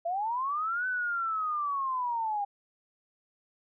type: linear two-way sweep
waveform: sine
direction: up then down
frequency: 659.3 to 1520 to 797 Hz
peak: -28 dBFS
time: 0.05-2.45 s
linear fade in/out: 10 ms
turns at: 0.87 s
effects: none